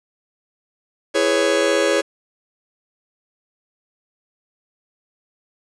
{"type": "chord", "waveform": "45% pulse", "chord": "C# minor seventh", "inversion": "first", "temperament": "just", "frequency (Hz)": [332.6, 415.8, 498.9, 554.4], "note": ["E4", "G#4", "B4", "C#5"], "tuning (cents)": [16, 2, 17, 0], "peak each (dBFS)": [-23, -21, -24, -19], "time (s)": [1.14, 2.02], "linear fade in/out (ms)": 20, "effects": ["resampled to 22050 Hz", "7-bit"]}